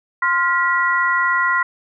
sine tone cluster, 1044 / 1408 / 1937 Hz, C6 / F6 / B6, -4 / +14 / -34 cents, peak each -19 dBFS, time 0.22-1.63 s, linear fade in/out 5 ms, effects none

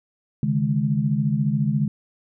sine tone cluster, 138.5 / 152.8 / 209.7 Hz, C#3 / D#3 / G#3, -1 / -31 / +17 cents, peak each -23 dBFS, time 0.43-1.88 s, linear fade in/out 2 ms, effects none

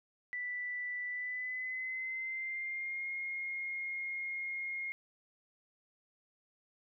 sine tone with pitch glide, 1975.5 to 2142 Hz, B6 to C7, 0 to +40 cents, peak -36 dBFS, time 0.33-4.92 s, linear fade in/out 0 ms, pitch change +140 cents, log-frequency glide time 1.07-3.09 s, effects none

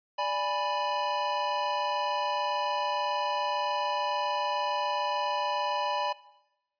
square chord, G# diminished, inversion second, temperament equal, 587.3 / 830.6 / 987.8 Hz, D5 / G#5 / B5, 0 / 0 / 0 cents, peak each -34 / -33 / -31 dBFS, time 0.18-6.13 s, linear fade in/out 10 ms, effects noise-tail reverb RT60 0.9 s tail -18 dB re dry + resampled to 11025 Hz

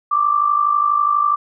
sine tone with amplitude modulation, 1174.7 Hz, D6, in tune, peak -10 dBFS, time 0.11-1.36 s, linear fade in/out 10 ms, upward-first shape sine, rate 52.2 Hz, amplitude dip 70%, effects none

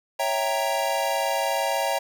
square chord, C# diminished seventh, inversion none, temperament equal, 554.4 / 659.3 / 784 / 932.3 Hz, C#5 / E5 / G5 / Bb5, 0 / 0 / 0 / 0 cents, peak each -29 dBFS, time 0.19-1.99 s, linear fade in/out 10 ms, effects none

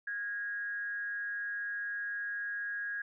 sine tone with amplitude modulation, 1646 Hz, G#6, 16 cents flat, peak -32 dBFS, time 0.07-3.02 s, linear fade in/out 5 ms, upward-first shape sine, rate 215 Hz, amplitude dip 50%, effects none

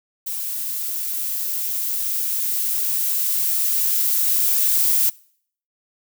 violet noise with level ramp, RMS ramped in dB -27 to -17 dBFS, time 0.26-5.1 s, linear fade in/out 10 ms, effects noise-tail reverb RT60 0.6 s tail -24 dB re dry

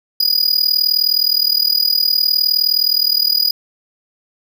square tone with amplitude modulation, 4915 Hz, D#8, 22 cents flat, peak -9 dBFS, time 0.2-3.51 s, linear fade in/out 5 ms, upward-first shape sine, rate 39.4 Hz, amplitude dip 90%, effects none

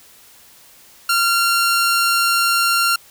sawtooth tone pair together, 1380 / 4357 Hz, F6 / C#8, -21 / -31 cents, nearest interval octave + minor sixth, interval 1990 cents, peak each -11 / -21 dBFS, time 1.09-2.96 s, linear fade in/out 5 ms, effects white hiss -47 dBFS RMS until 3.1 s

